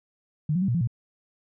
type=tone with pitch steps; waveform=sine; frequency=151.7 / 180.4 / 194 / 119.9 / 171.3 / 118.3 Hz; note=D#3 / F#3 / G3 / A#2 / F3 / A#2; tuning=-44 / -44 / -18 / +49 / -33 / +26 cents; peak=-21 dBFS; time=0.49-0.874 s; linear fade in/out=5 ms; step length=64 ms; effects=none